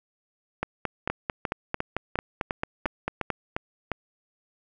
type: two click trains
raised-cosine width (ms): 0.5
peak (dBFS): -11 / -12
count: 13 / 9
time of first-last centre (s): 0.63-3.303 / 1.1-3.917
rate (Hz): 4.49 / 2.84
effects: none